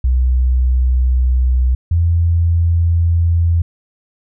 sine tone pair in turn, 63.1 / 84.43 Hz, B1 / E2, +38 / +42 cents, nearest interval perfect fourth, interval 504 cents, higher second, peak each -10 dBFS, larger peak neither, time 0.04-1.75 / 1.91-3.62 s, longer neither, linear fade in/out 5 ms, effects none

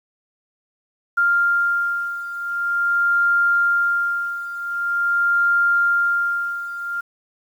sine beating tone pair, 1396.9 / 1397.35 Hz, F6 / F6, 0 / +1 cents, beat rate 0.45 Hz, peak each -18 / -22 dBFS, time 1.17-7.01 s, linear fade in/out 10 ms, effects 8-bit

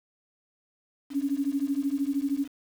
sine beating tone pair, 272.8 / 285.8 Hz, C#4 / D4, -28 / -47 cents, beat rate 13 Hz, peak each -28 dBFS, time 1.1-2.48 s, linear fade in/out 50 ms, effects 8-bit

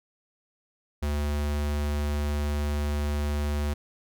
square tone, 73.42 Hz, D2, in tune, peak -26 dBFS, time 1.02-3.74 s, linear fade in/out 10 ms, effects none

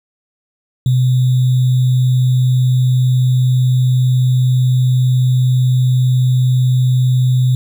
sine tone with sample-and-hold, 127 Hz, B2, 49 cents sharp, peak -9 dBFS, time 0.86-7.55 s, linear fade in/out 2 ms, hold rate 3675 Hz, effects none

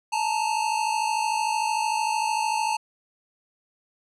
square tone pair together, 863.7 / 917 Hz, A5 / A#5, -32 / -29 cents, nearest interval minor second, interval 103 cents, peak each -26 / -27 dBFS, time 0.12-2.77 s, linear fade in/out 10 ms, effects resampled to 24000 Hz

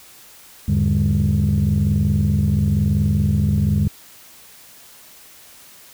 sine tone cluster, 80.8 / 101.8 / 146.3 / 201.8 Hz, E2 / G#2 / D3 / G#3, -34 / -34 / -6 / -49 cents, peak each -19 dBFS, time 0.68-3.88 s, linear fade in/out 5 ms, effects tanh soft clip ceiling -9 dBFS + white hiss -45 dBFS RMS until 5.93 s

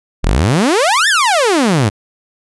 sawtooth exponential two-way sweep, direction up then down, 34.79 to 1844 to 94.8 Hz, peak -6 dBFS, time 0.23-1.9 s, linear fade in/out 20 ms, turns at 1.08 s, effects resampled to 24000 Hz

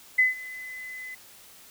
sine tone with ADSR envelope, 2020 Hz, B6, 39 cents sharp, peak -15 dBFS, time 0.18-1.15 s, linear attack 11 ms, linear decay 150 ms, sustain -21 dB, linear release 8 ms, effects white hiss -51 dBFS RMS until 1.7 s

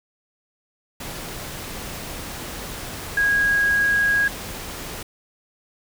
sine tone in noise, 1645 Hz, G#6, 17 cents flat, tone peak -16 dBFS, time 3.17-4.28 s, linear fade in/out 5 ms, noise pink, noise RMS -33 dBFS, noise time 1-5.03 s, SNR +14 dB, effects none

